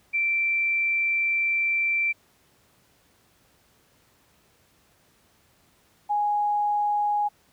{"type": "tone pair in turn", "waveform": "sine", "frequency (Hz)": [2345, 829.1], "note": ["D7", "G#5"], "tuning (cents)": [-3, -3], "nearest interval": "octave + tritone", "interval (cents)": 1800, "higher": "first", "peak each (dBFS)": -21, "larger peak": "neither", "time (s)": [[0.13, 2.13], [6.09, 7.29]], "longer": "first", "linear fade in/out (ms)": 20, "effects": ["pink hiss -62 dBFS RMS until 7.52 s", "high-pass 60 Hz 12 dB/octave"]}